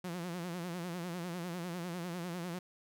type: tone with vibrato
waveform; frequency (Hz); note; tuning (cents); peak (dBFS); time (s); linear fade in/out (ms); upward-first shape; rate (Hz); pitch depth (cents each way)
sawtooth; 174.61; F3; 0; -34; 0.04-2.59; 5; sine; 10; 94
effects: none